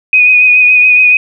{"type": "tone with vibrato", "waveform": "sine", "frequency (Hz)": 2489, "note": "D#7", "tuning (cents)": 0, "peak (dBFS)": -3, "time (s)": [0.13, 1.17], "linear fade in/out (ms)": 2, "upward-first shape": "triangle", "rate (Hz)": 7.1, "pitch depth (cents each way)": 29, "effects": []}